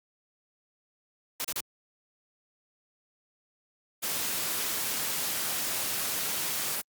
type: noise bursts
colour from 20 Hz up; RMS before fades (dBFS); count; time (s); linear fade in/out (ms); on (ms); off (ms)
white; -32; 3; 1.4-1.604; 0; 44; 36
type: noise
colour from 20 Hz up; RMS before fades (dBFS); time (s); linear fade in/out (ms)
white; -31; 4.02-6.82; 20
effects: high-pass 100 Hz 12 dB/octave + Opus 48 kbps